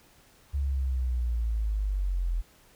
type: linear sweep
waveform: sine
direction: down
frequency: 70.8 to 41.2 Hz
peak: -25 dBFS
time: 0.53-2.42 s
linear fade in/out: 20 ms
effects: pink hiss -59 dBFS RMS until 2.75 s